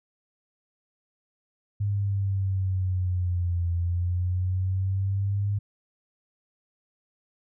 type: exponential two-way sweep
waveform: sine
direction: down then up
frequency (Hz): 102.3 to 85.7 to 102.3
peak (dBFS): -23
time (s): 1.8-5.59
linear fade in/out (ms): 10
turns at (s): 3.72
effects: none